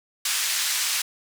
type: band-pass noise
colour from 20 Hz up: white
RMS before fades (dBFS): -25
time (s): 0.25-1.02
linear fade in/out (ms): 5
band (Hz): 1600 to 8400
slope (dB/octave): 12
effects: none